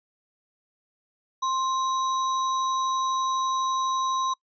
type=tone with sample-and-hold; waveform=sine; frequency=1052 Hz; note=C6; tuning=9 cents sharp; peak=-23 dBFS; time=1.42-4.34 s; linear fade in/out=10 ms; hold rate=4900 Hz; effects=noise-tail reverb RT60 0.1 s tail -24 dB re dry + resampled to 16000 Hz

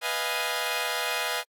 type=chord; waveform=10% pulse; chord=F half-diminished seventh; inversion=second; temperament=equal; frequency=493.9 / 622.3 / 698.5 / 830.6 Hz; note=Cb5 / Eb5 / F5 / Ab5; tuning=0 / 0 / 0 / 0 cents; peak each=-24 dBFS; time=0.01-1.44 s; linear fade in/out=50 ms; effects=AAC 64 kbps

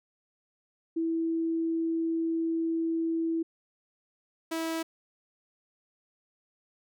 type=tone pair in turn; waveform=sine / sawtooth; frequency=328.3 / 325.8 Hz; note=E4 / E4; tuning=-7 / -20 cents; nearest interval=unison; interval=13 cents; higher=first; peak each=-26 dBFS; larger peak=neither; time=0.96-3.43 / 4.51-4.83 s; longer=first; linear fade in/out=10 ms; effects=none

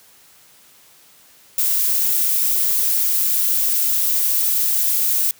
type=noise with high-pass filter sweep; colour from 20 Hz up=violet; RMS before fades=-18 dBFS; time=1.58-5.31 s; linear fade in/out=2 ms; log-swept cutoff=390 to 220 Hz; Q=7.1; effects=white hiss -50 dBFS RMS until 5.39 s + high-pass 60 Hz 12 dB/octave

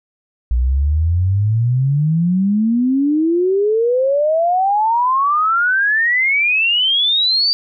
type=exponential sweep; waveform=sine; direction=up; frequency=58.27 to 4692 Hz; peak=-12 dBFS; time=0.51-7.53 s; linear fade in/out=0 ms; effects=none

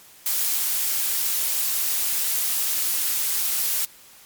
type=noise; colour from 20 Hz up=blue; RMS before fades=-23 dBFS; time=0.26-3.85 s; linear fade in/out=2 ms; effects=white hiss -49 dBFS RMS until 4.25 s + MP3 96 kbps

